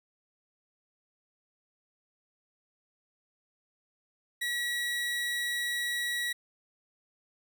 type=tone; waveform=30% pulse; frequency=1925 Hz; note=B6; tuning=45 cents flat; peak=-27 dBFS; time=4.41-6.33 s; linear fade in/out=10 ms; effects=none